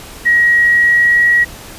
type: tone with pitch glide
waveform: sine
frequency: 1900 to 1912.1 Hz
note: A#6 to A#6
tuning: +33 to +43 cents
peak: -7 dBFS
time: 0.25-1.45 s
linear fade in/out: 20 ms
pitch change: +10 cents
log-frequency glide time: 0.45-1.27 s
effects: pink hiss -33 dBFS RMS until 1.78 s + resampled to 32000 Hz